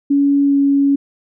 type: tone with pitch glide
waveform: sine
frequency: 281.8 to 279.4 Hz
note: C#4 to C#4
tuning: +29 to +14 cents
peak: -10 dBFS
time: 0.1-0.96 s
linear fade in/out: 10 ms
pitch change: -15 cents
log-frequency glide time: 0.43-0.57 s
effects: none